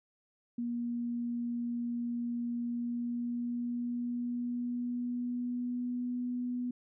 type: tone with pitch glide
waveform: sine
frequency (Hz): 238.2 to 246.3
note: A#3 to B3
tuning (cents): +38 to -5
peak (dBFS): -32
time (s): 0.58-6.71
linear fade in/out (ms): 5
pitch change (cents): +57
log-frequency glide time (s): 2.6-6.19
effects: none